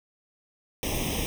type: noise with comb filter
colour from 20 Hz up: pink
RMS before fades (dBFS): -29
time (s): 0.83-1.26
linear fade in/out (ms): 0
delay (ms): 0.34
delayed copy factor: +1
effects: none